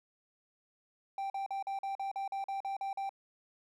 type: tone bursts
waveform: triangle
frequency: 784 Hz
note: G5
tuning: in tune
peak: -32 dBFS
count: 12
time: 1.18-3.093 s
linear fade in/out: 2 ms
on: 120 ms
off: 43 ms
effects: none